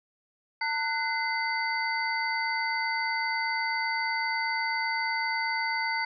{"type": "tone cluster", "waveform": "sine", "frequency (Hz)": [902, 1487, 2057, 4595], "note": ["A5", "F#6", "C7", "D8"], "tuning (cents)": [43, 8, -30, -39], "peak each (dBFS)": [-31, -34, -30, -36], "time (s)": [0.61, 6.05], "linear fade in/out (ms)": 5, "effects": []}